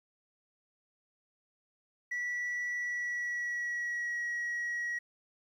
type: tone with pitch glide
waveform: sine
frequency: 1951 to 1909.7 Hz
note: B6 to A#6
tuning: -22 to +41 cents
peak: -30 dBFS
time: 2.11-4.99 s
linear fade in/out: 10 ms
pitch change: -37 cents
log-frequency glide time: 2.74-4.23 s
effects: tanh soft clip ceiling -31 dBFS + 11-bit